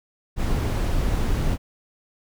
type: noise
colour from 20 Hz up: brown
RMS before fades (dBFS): -22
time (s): 0.36-1.58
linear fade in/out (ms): 50
effects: none